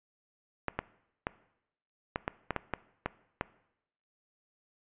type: clicks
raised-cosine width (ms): 0.5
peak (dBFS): -15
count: 10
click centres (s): 0.683 / 0.79 / 1.269 / 2.159 / 2.279 / 2.507 / 2.563 / 2.737 / 3.06 / 3.411
effects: noise-tail reverb RT60 0.8 s tail -19 dB re dry + resampled to 8000 Hz